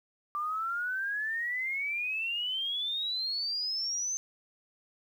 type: exponential sweep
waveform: sine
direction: up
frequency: 1174.7 to 6270 Hz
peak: -30 dBFS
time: 0.35-4.17 s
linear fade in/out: 0 ms
effects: 10-bit